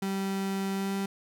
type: tone with pitch glide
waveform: 35% pulse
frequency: 194.3 to 196.1 Hz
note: G3 to G3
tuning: -15 to +1 cents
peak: -27 dBFS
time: 0.02-1.06 s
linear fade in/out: 5 ms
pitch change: +16 cents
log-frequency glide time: 0.73-0.94 s
effects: none